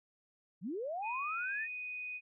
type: linear sweep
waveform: sine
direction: up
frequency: 147.2 to 1864.7 Hz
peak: -36 dBFS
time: 0.61-1.68 s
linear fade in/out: 50 ms
type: tone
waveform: sine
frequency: 2489 Hz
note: D#7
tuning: in tune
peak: -39 dBFS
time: 1.02-2.21 s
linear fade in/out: 50 ms
effects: none